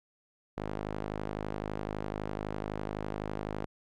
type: tone with band-pass filter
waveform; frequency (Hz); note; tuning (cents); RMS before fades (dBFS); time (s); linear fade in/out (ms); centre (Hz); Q
sawtooth; 51.91; G#1; 0; -37; 0.57-3.66; 10; 540; 0.58
effects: none